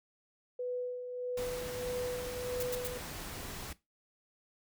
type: tone with tremolo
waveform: sine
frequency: 495.9 Hz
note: B4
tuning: 7 cents sharp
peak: -32 dBFS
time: 0.59-2.98 s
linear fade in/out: 5 ms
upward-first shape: sine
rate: 1.6 Hz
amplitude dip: 50%
type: noise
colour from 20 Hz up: pink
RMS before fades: -43 dBFS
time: 1.37-3.73 s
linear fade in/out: 5 ms
type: noise bursts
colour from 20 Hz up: blue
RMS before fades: -38 dBFS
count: 3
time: 2.6-2.874 s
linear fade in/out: 2 ms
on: 28 ms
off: 95 ms
effects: noise-tail reverb RT60 0.2 s tail -17 dB re dry